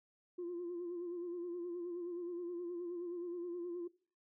sine tone with vibrato, 349.2 Hz, F4, in tune, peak -38 dBFS, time 0.38-3.88 s, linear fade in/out 10 ms, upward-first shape sine, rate 9.5 Hz, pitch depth 47 cents each way, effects noise-tail reverb RT60 0.5 s tail -23 dB re dry + tanh soft clip ceiling -36 dBFS

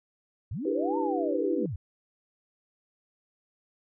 sine linear two-way sweep, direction up then down, 72.6 to 932.3 to 72.6 Hz, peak -31 dBFS, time 0.51-1.76 s, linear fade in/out 5 ms, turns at 0.98 s
sine chord, E minor seventh, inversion third, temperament equal with one note detuned, 295.7 / 329.6 / 392 / 493.9 Hz, D4 / E4 / G4 / B4, +12 / 0 / 0 / 0 cents, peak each -32 dBFS, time 0.65-1.66 s, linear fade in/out 5 ms
effects none

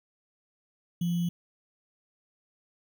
sine tone with sample-and-hold, 172.5 Hz, F3, 21 cents flat, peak -25 dBFS, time 1.01-1.29 s, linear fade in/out 5 ms, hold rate 3150 Hz, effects none

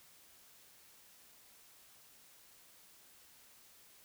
silence, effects white hiss -62 dBFS RMS until 4.04 s

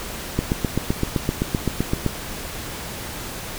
click train, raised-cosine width 3 ms, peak -6 dBFS, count 14, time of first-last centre 0.39-2.063 s, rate 7.77 Hz, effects pink hiss -32 dBFS RMS until 3.58 s

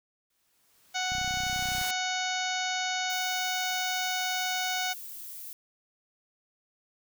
white noise with exponential growth, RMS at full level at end -36 dBFS, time 0.3-1.91 s, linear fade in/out 5 ms, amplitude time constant 350 ms
harmonic tone, 740 Hz, F#5, in tune, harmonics 1 / 2 / 3 / 4 / 5 / 6 / 7 / 8 / 9, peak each -33 / -35 / -36 / -38 / -37 / -41 / -42 / -41 / -40 dBFS, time 0.94-4.94 s, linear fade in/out 20 ms
click train, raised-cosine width 5 ms, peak -29 dBFS, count 23, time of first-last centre 1.12-1.814 s, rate 31.7 Hz
violet noise, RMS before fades -42 dBFS, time 3.1-5.53 s, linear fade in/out 0 ms
effects none

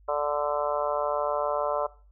harmonic tone, 146.83 Hz, D3, in tune, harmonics 3 / 4 / 5 / 6 / 7 / 8 / 9, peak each -34 / -27 / -33 / -37 / -32 / -38 / -35 dBFS, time 0.08-1.87 s, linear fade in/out 10 ms, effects noise-tail reverb RT60 0.4 s tail -20 dB re dry + added 50 Hz sine -53 dBFS peak until 2.11 s

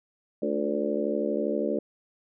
harmonic tone with a mistuned harmonic, 72.5 Hz, D2, 22 cents flat, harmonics 3 / 4 / 5 / 6 / 7 / 8, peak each -32 / -32 / -32 / -32 / -32 / -32 dBFS, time 0.42-1.79 s, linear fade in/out 5 ms, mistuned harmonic 5, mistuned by -46 cents, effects none

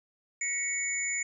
sine tone cluster, 1924 / 2219 / 6990 Hz, B6 / C#7 / A8, -46 / +1 / -12 cents, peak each -38 / -32 / -32 dBFS, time 0.41-1.23 s, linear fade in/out 5 ms, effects none

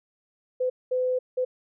sine tone bursts at uneven times, 507 Hz, B4, 45 cents sharp, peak -22 dBFS, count 3, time 0.6-0.7 / 0.91-1.19 / 1.37-1.45 s, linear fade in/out 10 ms, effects none

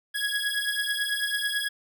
25% pulse beating tone pair, 1661.2 / 1670.3 Hz, G#6 / G#6, 0 / +9 cents, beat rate 9.1 Hz, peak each -25 dBFS, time 0.14-1.69 s, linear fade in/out 20 ms, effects none

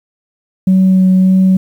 sine tone with vibrato, 187.3 Hz, F#3, 21 cents sharp, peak -4 dBFS, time 0.67-1.57 s, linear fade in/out 5 ms, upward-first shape sine, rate 1.7 Hz, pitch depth 10 cents each way, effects tanh soft clip ceiling -3 dBFS + 7-bit

